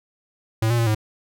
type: tone with pitch steps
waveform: square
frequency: 111.4 / 118.6 / 115.8 / 107.9 Hz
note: A2 / A#2 / A#2 / A2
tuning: +22 / +30 / -11 / -33 cents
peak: -18 dBFS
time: 0.62-0.948 s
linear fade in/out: 5 ms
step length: 82 ms
effects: none